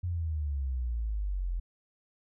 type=exponential sweep; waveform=sine; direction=down; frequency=90.6 to 41.8 Hz; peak=-29 dBFS; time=0.03-1.6 s; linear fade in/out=10 ms; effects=none